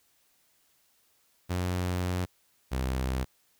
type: tone pair in turn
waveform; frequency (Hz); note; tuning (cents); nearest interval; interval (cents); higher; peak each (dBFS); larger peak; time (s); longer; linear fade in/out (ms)
sawtooth; 90.2 / 64.69; F#2 / C2; -44 / -19; tritone; 575; first; -24; neither; 1.49-2.26 / 2.71-3.25; first; 20
effects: white hiss -68 dBFS RMS until 3.59 s